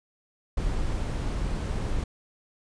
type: noise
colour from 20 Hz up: brown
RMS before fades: -28 dBFS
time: 0.57-2.04 s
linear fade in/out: 5 ms
effects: resampled to 22050 Hz